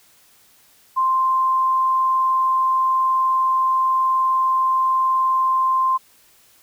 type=tone; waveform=sine; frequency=1046.5 Hz; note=C6; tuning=in tune; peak=-15 dBFS; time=0.96-5.98 s; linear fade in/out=20 ms; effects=white hiss -54 dBFS RMS until 6.62 s